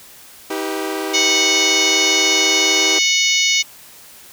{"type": "chord", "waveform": "sawtooth", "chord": "Eb augmented", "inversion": "none", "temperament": "equal with one note detuned", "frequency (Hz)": [317.3, 392, 493.9], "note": ["Eb4", "G4", "B4"], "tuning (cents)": [34, 0, 0], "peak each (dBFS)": [-21, -20, -26], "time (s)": [0.5, 2.99], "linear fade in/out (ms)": 5}
{"type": "harmonic tone", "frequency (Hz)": 736, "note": "F#5", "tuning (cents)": -9, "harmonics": [3, 4, 5, 6, 7, 8, 9], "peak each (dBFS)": [-18, -20, -21, -24, -23, -22, -23], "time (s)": [1.13, 3.63], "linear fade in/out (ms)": 20}
{"effects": ["white hiss -42 dBFS RMS until 4.32 s"]}